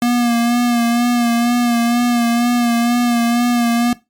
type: tone with vibrato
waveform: square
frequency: 238.2 Hz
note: A#3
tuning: 38 cents sharp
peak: -13 dBFS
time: 0.02-3.93 s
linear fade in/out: 2 ms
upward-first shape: sine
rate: 2.1 Hz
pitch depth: 32 cents each way
effects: noise-tail reverb RT60 0.2 s tail -17 dB re dry + MP3 96 kbps